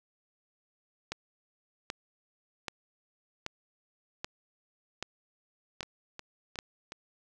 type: two click trains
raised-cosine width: 0.2 ms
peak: -17 / -24 dBFS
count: 8 / 4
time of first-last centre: 1.12-6.589 / 5.83-6.921 s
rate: 1.28 / 2.75 Hz
effects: none